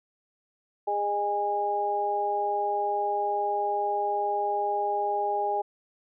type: harmonic tone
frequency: 204.7 Hz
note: G#3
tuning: 25 cents flat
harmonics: 2 / 3 / 4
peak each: -31 / -33 / -26 dBFS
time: 0.87-5.62 s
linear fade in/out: 10 ms
effects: none

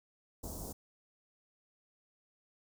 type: band-stop noise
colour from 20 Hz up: pink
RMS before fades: -43 dBFS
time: 0.43-0.73 s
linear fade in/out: 10 ms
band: 840 to 5900 Hz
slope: 24 dB/octave
effects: none

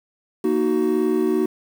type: chord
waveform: triangle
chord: D# minor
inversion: second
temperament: just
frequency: 233.3 / 311.1 / 373.4 Hz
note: A#3 / D#4 / F#4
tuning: +2 / 0 / +16 cents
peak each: -22 / -20 / -18 dBFS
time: 0.44-1.46 s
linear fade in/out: 5 ms
effects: 7-bit

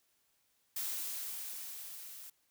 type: noise with level ramp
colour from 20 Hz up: blue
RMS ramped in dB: -37 to -50 dBFS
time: 0.76-2.3 s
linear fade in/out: 5 ms
effects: white hiss -75 dBFS RMS until 2.5 s

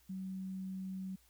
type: tone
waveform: sine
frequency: 189.2 Hz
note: F#3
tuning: 39 cents sharp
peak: -39 dBFS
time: 0.09-1.16 s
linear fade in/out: 10 ms
effects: added 60 Hz sine -69 dBFS peak until 1.29 s + white hiss -69 dBFS RMS until 1.29 s

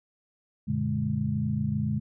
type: tone cluster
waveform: sine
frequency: 93.5 / 119 / 146.5 / 209.2 Hz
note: F#2 / A#2 / D3 / G#3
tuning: +19 / +36 / -4 / +13 cents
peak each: -34 / -31 / -30 / -29 dBFS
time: 0.67-2 s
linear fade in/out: 20 ms
effects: none

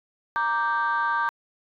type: chord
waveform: sine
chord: G minor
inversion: first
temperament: equal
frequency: 932.3 / 1174.7 / 1568 Hz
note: Bb5 / D6 / G6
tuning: 0 / 0 / 0 cents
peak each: -25 dBFS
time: 0.36-1.29 s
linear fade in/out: 0 ms
effects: tanh soft clip ceiling -16 dBFS

